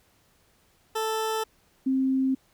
20% pulse / sine tone pair in turn, 440.4 / 264.3 Hz, A4 / C4, +2 / +18 cents, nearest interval major sixth, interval 884 cents, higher first, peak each -21 dBFS, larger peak neither, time 0.95-1.44 / 1.86-2.35 s, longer neither, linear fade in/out 10 ms, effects pink hiss -64 dBFS RMS until 2.53 s

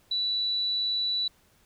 sine tone, 3951 Hz, B7, in tune, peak -25 dBFS, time 0.11-1.28 s, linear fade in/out 5 ms, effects pink hiss -63 dBFS RMS until 1.65 s

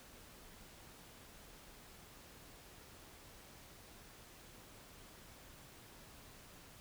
silence, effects pink hiss -58 dBFS RMS until 6.8 s

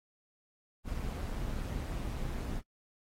brown noise with amplitude modulation, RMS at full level -34 dBFS, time 0.84-2.62 s, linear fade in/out 50 ms, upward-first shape sine, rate 187 Hz, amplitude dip 55%, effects noise-tail reverb RT60 0.1 s tail -24 dB re dry + AAC 48 kbps

